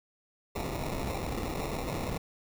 pink noise with sample-and-hold, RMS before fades -34 dBFS, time 0.55-2.18 s, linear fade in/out 10 ms, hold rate 1575 Hz, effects none

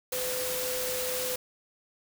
sine tone in noise, 506 Hz, B4, 42 cents sharp, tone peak -33 dBFS, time 0.12-1.36 s, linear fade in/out 5 ms, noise white, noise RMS -33 dBFS, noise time 0.12-1.36 s, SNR -3 dB, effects none

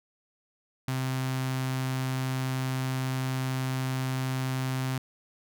sawtooth tone with notch filter, 130.5 Hz, C3, 4 cents flat, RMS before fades -30 dBFS, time 0.88-4.98 s, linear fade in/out 2 ms, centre 470 Hz, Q 1.3, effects none

